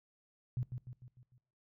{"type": "tone with echo", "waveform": "sine", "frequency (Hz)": 124.6, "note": "B2", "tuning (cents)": 16, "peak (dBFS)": -32, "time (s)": [0.57, 0.63], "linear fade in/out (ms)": 0, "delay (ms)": 150, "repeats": 5, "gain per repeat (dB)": -6, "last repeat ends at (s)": 1.38, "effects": ["noise-tail reverb RT60 0.5 s tail -20 dB re dry"]}